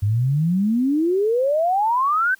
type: exponential sweep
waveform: sine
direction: up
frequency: 97.8 to 1573 Hz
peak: -16 dBFS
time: 0.02-2.35 s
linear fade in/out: 10 ms
effects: white hiss -55 dBFS RMS until 2.39 s